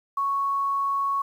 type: tone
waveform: sine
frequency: 1108.7 Hz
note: C#6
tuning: in tune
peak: -22 dBFS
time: 0.17-1.22 s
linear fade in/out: 5 ms
effects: 9-bit